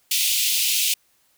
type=high-pass noise; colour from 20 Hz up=pink; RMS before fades=-21 dBFS; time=0.11-0.94 s; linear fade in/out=5 ms; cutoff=2500 Hz; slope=48 dB/octave; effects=white hiss -63 dBFS RMS until 1.37 s